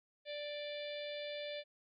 harmonic tone, 587.3 Hz, D5, in tune, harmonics 1 / 3 / 4 / 5 / 6 / 7 / 8, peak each -42 / -53 / -51 / -55 / -49 / -55 / -59 dBFS, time 0.25-1.64 s, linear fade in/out 50 ms, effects Opus 48 kbps

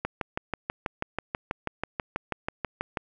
click train, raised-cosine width 0.5 ms, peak -13 dBFS, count 19, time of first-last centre 0.05-2.972 s, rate 6.16 Hz, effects none

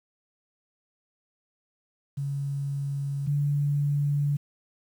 sine tone pair in turn, 140.2 / 144.14 Hz, C#3 / D3, +20 / -32 cents, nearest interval unison, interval 48 cents, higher second, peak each -27 / -22 dBFS, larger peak second, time 2.17-3.27 / 3.27-4.37 s, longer neither, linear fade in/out 10 ms, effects 9-bit

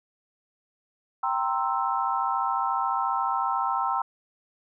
sine chord, C dominant seventh, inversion second, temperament equal, 784 / 932.3 / 1046.5 / 1318.5 Hz, G5 / Bb5 / C6 / E6, 0 / 0 / 0 / 0 cents, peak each -29 dBFS, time 1.23-4.02 s, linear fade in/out 5 ms, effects none

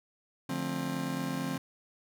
40% pulse chord, D minor seventh, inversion none, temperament just, 146.83 / 176.2 / 220.2 / 264.3 Hz, D3 / F3 / A3 / C4, 0 / +16 / +2 / +18 cents, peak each -38 / -37 / -40 / -34 dBFS, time 0.49-1.58 s, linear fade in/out 5 ms, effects none

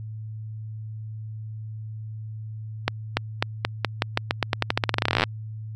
accelerating click train, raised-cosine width 0.3 ms, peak -3 dBFS, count 30, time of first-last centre 2.88-5.237 s, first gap 290 ms, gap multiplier 0.88, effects added 109 Hz sine -32 dBFS peak until 5.75 s + MP3 96 kbps

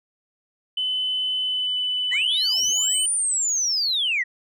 sine tone with pitch glide, 3023 to 2995 Hz, F#7 to F#7, +36 to +20 cents, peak -21 dBFS, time 0.77-3.06 s, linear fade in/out 5 ms, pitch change -16 cents, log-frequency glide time 1.42-1.78 s
sine linear two-way sweep, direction up then down, 1839 to 9397 to 1839 Hz, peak -19 dBFS, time 2.11-4.24 s, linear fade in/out 20 ms, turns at 3.12 s
effects tanh soft clip ceiling -15 dBFS

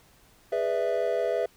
triangle chord, E dominant seventh, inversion first, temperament just, 412 / 494.4 / 593.3 / 659.3 Hz, G#4 / B4 / D5 / E5, -14 / +2 / +18 / 0 cents, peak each -29 / -27 / -31 / -26 dBFS, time 0.52-1.46 s, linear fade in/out 5 ms, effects pink hiss -59 dBFS RMS until 1.56 s

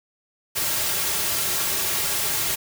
white noise with comb filter, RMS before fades -24 dBFS, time 0.55-2.56 s, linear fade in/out 20 ms, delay 4 ms, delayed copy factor -0.55, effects none

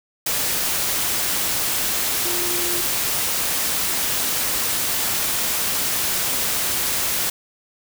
sine tone in noise, 350 Hz, F4, 4 cents sharp, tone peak -29 dBFS, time 2.25-2.81 s, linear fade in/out 5 ms, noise white, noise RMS -22 dBFS, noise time 0.26-7.3 s, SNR -10 dB, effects none

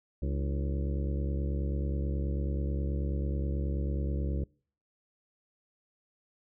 harmonic tone with a mistuned harmonic, 69.3 Hz, C#2, in tune, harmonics 1 / 2 / 3 / 4 / 5 / 6 / 7 / 8, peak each -30 / -36 / -40 / -42 / -44 / -46 / -47 / -48 dBFS, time 0.22-4.44 s, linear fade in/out 5 ms, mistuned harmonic 4, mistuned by +140 cents, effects noise-tail reverb RT60 0.5 s tail -26 dB re dry

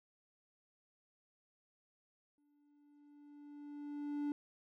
triangle tone with exponential growth, 291.2 Hz, D4, 15 cents flat, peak -32 dBFS, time 2.38-4.32 s, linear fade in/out 1 ms, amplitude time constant 420 ms, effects none

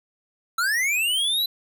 square linear sweep, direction up, 1311 to 4021 Hz, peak -21 dBFS, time 0.58-1.46 s, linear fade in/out 5 ms, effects none

